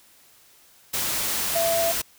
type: tone in noise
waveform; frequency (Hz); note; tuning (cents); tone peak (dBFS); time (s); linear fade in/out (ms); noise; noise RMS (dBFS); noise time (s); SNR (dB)
sine; 670; E5; +28; -21; 1.55-1.92; 10; white; -26; 0.93-2.02; +2
effects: white hiss -55 dBFS RMS until 2.18 s